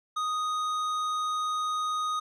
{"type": "tone with tanh clipping", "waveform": "sine", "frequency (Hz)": 1244.5, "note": "D#6", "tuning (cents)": 0, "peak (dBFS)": -29, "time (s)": [0.16, 2.2], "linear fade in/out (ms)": 10, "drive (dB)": 12, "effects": []}